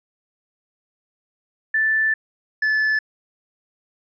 sine / triangle tone pair in turn, 1760 / 1735.8 Hz, A6 / A6, 0 / -24 cents, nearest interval unison, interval 24 cents, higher first, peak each -16 / -15 dBFS, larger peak second, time 1.74-2.14 / 2.62-2.99 s, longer first, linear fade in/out 5 ms, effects resampled to 16000 Hz

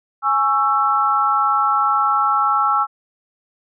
sine chord, C# minor, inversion second, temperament just, 831.5 / 1108.7 / 1330.5 Hz, G#5 / C#6 / E6, +2 / 0 / +16 cents, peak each -20 / -21 / -16 dBFS, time 0.22-2.87 s, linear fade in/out 50 ms, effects none

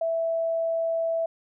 sine tone, 659.3 Hz, E5, in tune, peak -23 dBFS, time 0.01-1.26 s, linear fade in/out 5 ms, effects none

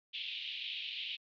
pink band-pass noise, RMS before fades -41 dBFS, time 0.13-1.17 s, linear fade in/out 20 ms, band 2600 to 3700 Hz, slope 48 dB/octave, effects MP3 96 kbps

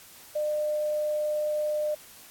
sine tone, 603 Hz, D5, 46 cents sharp, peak -25 dBFS, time 0.35-1.95 s, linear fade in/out 10 ms, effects white hiss -50 dBFS RMS until 2.3 s + AAC 64 kbps

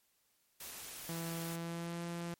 white noise, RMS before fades -47 dBFS, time 0.6-1.56 s, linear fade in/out 5 ms
sawtooth tone with pitch glide, 166.4 to 170.88 Hz, E3 to F3, +17 to -37 cents, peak -35 dBFS, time 1.09-2.34 s, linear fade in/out 2 ms, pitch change +46 cents, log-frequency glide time 1.42-2.03 s
effects white hiss -75 dBFS RMS until 2.39 s + MP3 64 kbps

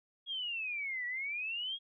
sine exponential two-way sweep, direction down then up, 3322 to 1925 to 3322 Hz, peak -35 dBFS, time 0.26-1.79 s, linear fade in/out 50 ms, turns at 1.06 s, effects none

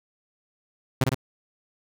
sawtooth tone with echo, 130.81 Hz, C3, in tune, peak -13 dBFS, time 1.01-1.04 s, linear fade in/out 5 ms, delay 53 ms, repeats 2, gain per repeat -3 dB, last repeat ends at 1.146 s, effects none

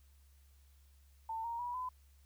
sine tone with pitch steps, 896 / 932.4 / 970.3 / 1009.8 Hz, A5 / A#5 / B5 / B5, +31 / 0 / -31 / +38 cents, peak -37 dBFS, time 1.29-1.89 s, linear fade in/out 5 ms, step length 150 ms, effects added 69 Hz sine -61 dBFS peak until 2.25 s + white hiss -73 dBFS RMS until 2.25 s

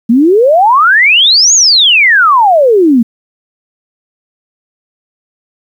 sine exponential two-way sweep, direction up then down, 220 to 6900 to 220 Hz, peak -3 dBFS, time 0.09-3.03 s, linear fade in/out 10 ms, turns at 1.54 s, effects 7-bit

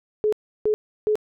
sine tone bursts, 425.8 Hz, G#4, 43 cents sharp, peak -17 dBFS, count 3, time 0.24-1.155 s, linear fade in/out 0 ms, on 85 ms, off 330 ms, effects none

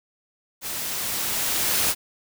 white noise with level ramp, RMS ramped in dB -31 to -21 dBFS, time 0.61-1.95 s, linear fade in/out 50 ms, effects none

